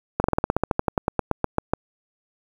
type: slowing click train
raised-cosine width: 1 ms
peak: -5 dBFS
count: 19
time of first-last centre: 0.2-1.735 s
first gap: 41 ms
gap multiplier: 1.08
effects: 7-bit